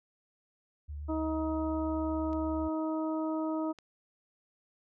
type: tone with vibrato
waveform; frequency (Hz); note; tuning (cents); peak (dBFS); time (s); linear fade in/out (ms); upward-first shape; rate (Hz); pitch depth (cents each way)
sine; 73.42; D2; 0; -37; 0.88-2.69; 20; triangle; 8.3; 25
type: harmonic tone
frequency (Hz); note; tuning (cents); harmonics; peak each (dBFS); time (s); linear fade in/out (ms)
315.7; D#4; +25; 1 / 2 / 3 / 4; -31 / -37 / -41 / -43; 1.08-3.73; 20
type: clicks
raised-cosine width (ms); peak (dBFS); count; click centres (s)
0.2; -37 / -33; 2; 2.331 / 3.787
effects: none